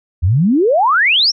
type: exponential sweep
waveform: sine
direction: up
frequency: 77.78 to 5750 Hz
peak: -9 dBFS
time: 0.22-1.32 s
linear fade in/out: 20 ms
effects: none